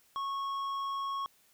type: tone with tanh clipping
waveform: triangle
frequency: 1100 Hz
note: C#6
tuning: 14 cents flat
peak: -34 dBFS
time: 0.16-1.26 s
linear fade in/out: 0 ms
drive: 12 dB
effects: white hiss -66 dBFS RMS until 1.53 s